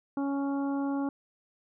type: harmonic tone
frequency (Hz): 278.4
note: C#4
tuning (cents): +8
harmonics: 1 / 2 / 3 / 4 / 5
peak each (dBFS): -28 / -40 / -39 / -44 / -47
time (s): 0.17-1.09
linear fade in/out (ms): 2
effects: none